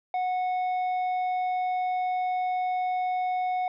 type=tone with tanh clipping; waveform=sine; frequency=734 Hz; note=F#5; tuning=14 cents flat; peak=-26 dBFS; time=0.14-3.68 s; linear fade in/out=2 ms; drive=6 dB; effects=none